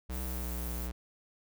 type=tone with pitch glide; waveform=square; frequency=63.8 to 61.06 Hz; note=C2 to B1; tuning=-43 to -19 cents; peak=-36 dBFS; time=0.09-0.92 s; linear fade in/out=10 ms; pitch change=-76 cents; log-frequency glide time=0.3-0.51 s
type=noise; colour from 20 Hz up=violet; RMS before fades=-43 dBFS; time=0.1-0.9 s; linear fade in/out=50 ms
effects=none